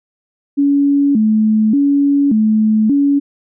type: tone with vibrato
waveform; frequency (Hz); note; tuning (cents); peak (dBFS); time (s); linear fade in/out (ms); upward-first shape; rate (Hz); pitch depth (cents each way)
sine; 247.4; B3; +3; -9; 0.57-3.2; 20; square; 0.86; 230
effects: none